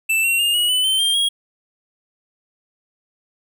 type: tone with pitch steps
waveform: square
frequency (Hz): 2653 / 2735 / 2821 / 2908 / 2999 / 3092 / 3188 / 3287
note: E7 / F7 / F7 / F#7 / F#7 / G7 / G7 / G#7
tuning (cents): +10 / -37 / +17 / -31 / +23 / -24 / +28 / -19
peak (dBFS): -16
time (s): 0.09-1.29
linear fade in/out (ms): 10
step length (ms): 150
effects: none